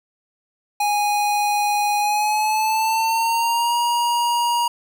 square tone with pitch glide, 827 to 950 Hz, G#5 to A#5, -8 to +33 cents, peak -18 dBFS, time 0.8-4.68 s, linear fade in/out 5 ms, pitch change +241 cents, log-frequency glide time 1.99-3.75 s, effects 9-bit

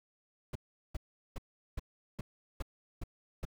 brown noise bursts, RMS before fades -36 dBFS, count 8, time 0.53-3.452 s, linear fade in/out 5 ms, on 24 ms, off 390 ms, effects none

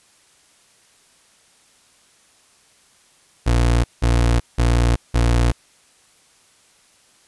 30% pulse tone bursts, 58.8 Hz, A#1, 16 cents sharp, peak -11 dBFS, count 4, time 3.46-5.52 s, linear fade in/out 10 ms, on 380 ms, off 180 ms, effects white hiss -55 dBFS RMS until 7.27 s + resampled to 24000 Hz

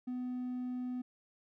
triangle tone, 250 Hz, B3, 21 cents sharp, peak -33 dBFS, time 0.07-1.02 s, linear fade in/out 10 ms, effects tanh soft clip ceiling -29 dBFS

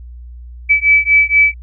sine beating tone pair, 2298 / 2302.2 Hz, D7 / D7, -38 / -35 cents, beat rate 4.2 Hz, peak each -11 dBFS, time 0.69-1.54 s, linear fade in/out 20 ms, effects added 60 Hz sine -30 dBFS peak until 1.62 s

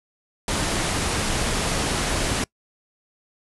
pink low-pass noise, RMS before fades -24 dBFS, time 0.48-2.44 s, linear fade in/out 2 ms, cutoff 11000 Hz, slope 96 dB/octave, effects noise-tail reverb RT60 0.1 s tail -25 dB re dry

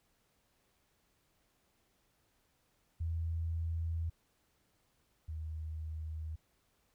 sine tone pair in turn, 82.41 / 78.82 Hz, E2 / D#2, 0 / +23 cents, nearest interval minor second, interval 77 cents, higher first, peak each -33 / -38 dBFS, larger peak first, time 3-4.1 / 5.28-6.36 s, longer first, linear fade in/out 10 ms, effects pink hiss -75 dBFS RMS until 6.94 s

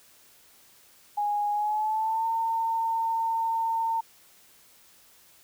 sine tone with pitch glide, 827 to 907.1 Hz, G#5 to A#5, -8 to -47 cents, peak -24 dBFS, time 1.17-4.01 s, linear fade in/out 10 ms, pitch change +161 cents, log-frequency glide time 1.52-2.28 s, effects white hiss -57 dBFS RMS until 5.43 s

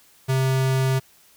square tone, 132.1 Hz, C3, 17 cents sharp, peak -19 dBFS, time 0.28-1 s, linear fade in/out 20 ms, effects white hiss -55 dBFS RMS until 1.36 s

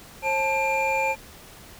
triangle tone cluster, 535 / 876 / 2388 Hz, C5 / A5 / D7, +38 / -8 / +28 cents, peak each -25 / -23 / -24 dBFS, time 0.22-1.16 s, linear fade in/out 50 ms, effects pink hiss -46 dBFS RMS until 1.79 s

